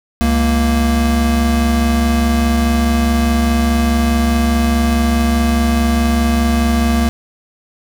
square tone pair together, 69.1 / 232.1 Hz, C#2 / A#3, -5 / -7 cents, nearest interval octave + major sixth, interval 2098 cents, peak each -15 dBFS, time 0.21-7.09 s, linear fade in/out 0 ms, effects none

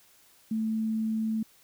sine tone, 220.5 Hz, A3, 4 cents sharp, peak -26 dBFS, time 0.51-1.43 s, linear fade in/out 5 ms, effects white hiss -60 dBFS RMS until 1.63 s

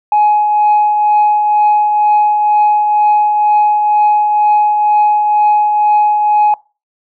sine tone with tremolo, 840 Hz, G#5, 19 cents sharp, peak -4 dBFS, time 0.12-6.54 s, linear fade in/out 2 ms, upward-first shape triangle, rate 2.1 Hz, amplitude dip 45%, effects noise-tail reverb RT60 0.3 s tail -22 dB re dry + tanh soft clip ceiling -4 dBFS

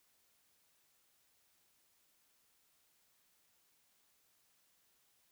silence, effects white hiss -74 dBFS RMS until 5.31 s

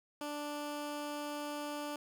15% pulse tone, 293.7 Hz, D4, in tune, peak -32 dBFS, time 0.21-1.96 s, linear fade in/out 2 ms, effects none

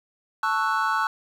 triangle chord, F# minor seventh, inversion first, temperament equal, 880 / 1108.7 / 1318.5 / 1480 Hz, A5 / C#6 / E6 / F#6, 0 / 0 / 0 / 0 cents, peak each -25 dBFS, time 0.43-1.07 s, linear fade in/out 2 ms, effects 9-bit

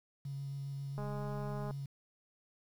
sine tone with vibrato, 138.59 Hz, C#3, in tune, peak -38 dBFS, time 0.25-1.86 s, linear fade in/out 5 ms, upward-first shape square, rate 7.4 Hz, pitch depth 10 cents each way
click train, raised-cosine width 1 ms, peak -31 dBFS, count 152, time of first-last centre 0.98-1.709 s, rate 207 Hz
effects 10-bit

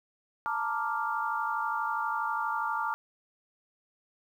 sine chord, Bb major seventh, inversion third, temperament equal, 880 / 932.3 / 1174.7 / 1396.9 Hz, A5 / Bb5 / D6 / F6, 0 / 0 / 0 / 0 cents, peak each -34 / -35 / -33 / -34 dBFS, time 0.46-2.94 s, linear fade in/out 0 ms, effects 10-bit

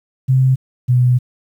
sine tone pair in turn, 130.81 / 124.59 Hz, C3 / B2, 0 / +16 cents, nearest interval minor second, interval 84 cents, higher first, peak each -9 dBFS, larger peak neither, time 0.28-0.56 / 0.88-1.19 s, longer second, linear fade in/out 20 ms, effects 8-bit

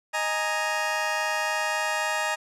20% pulse chord, D# suspended fourth, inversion none, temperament just, 622.3 / 829.7 / 933.4 Hz, D#5 / G#5 / A#5, 0 / -2 / +2 cents, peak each -25 dBFS, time 0.13-2.36 s, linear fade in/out 20 ms, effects low-pass 10000 Hz 12 dB/octave

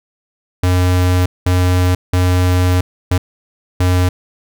square tone bursts at uneven times, 90.5 Hz, F#2, 38 cents flat, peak -11 dBFS, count 5, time 0.63-1.26 / 1.46-1.95 / 2.13-2.81 / 3.11-3.18 / 3.8-4.09 s, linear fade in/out 5 ms, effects none

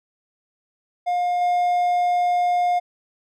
triangle tone with level steps, 711 Hz, F5, 31 cents sharp, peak -17 / -15 dBFS, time 1.06-2.8 s, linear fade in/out 20 ms, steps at 1.41 s, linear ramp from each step 5 ms, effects none

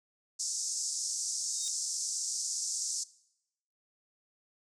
pink band-pass noise, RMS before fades -35 dBFS, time 0.39-3.04 s, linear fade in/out 10 ms, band 5300 to 8400 Hz, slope 48 dB/octave
25% pulse tone with exponential growth, 3725 Hz, A#7, 2 cents flat, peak -31 dBFS, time 1.43-1.68 s, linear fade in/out 0 ms, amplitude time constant 54 ms
effects noise-tail reverb RT60 0.8 s tail -20 dB re dry

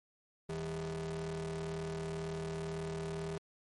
45% pulse ring-modulated tone, 120 Hz, B2, 49 cents flat, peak -34 dBFS, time 0.49-3.38 s, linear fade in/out 5 ms, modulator 281 Hz, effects MP3 48 kbps

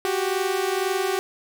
sawtooth tone pair together, 370 / 392 Hz, F#4 / G4, 0 / 0 cents, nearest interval minor second, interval 100 cents, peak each -21 dBFS, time 0.05-1.19 s, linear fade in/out 0 ms, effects none

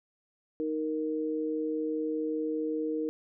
sine tone pair together, 311.2 / 466.2 Hz, D#4 / A#4, 0 / 0 cents, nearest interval perfect fifth, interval 700 cents, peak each -31 / -32 dBFS, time 0.6-3.09 s, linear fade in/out 0 ms, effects none

